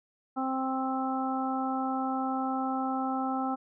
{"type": "harmonic tone", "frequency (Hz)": 263, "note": "C4", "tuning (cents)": 9, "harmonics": [1, 2, 3, 4, 5], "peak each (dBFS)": [-31, -41, -32, -41, -36], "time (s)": [0.36, 3.56], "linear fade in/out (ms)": 20, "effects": []}